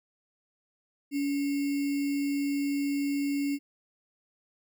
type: tone with sample-and-hold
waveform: sine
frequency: 283 Hz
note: C#4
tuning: 36 cents sharp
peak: -26 dBFS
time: 1.11-3.59 s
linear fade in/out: 50 ms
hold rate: 2450 Hz
effects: none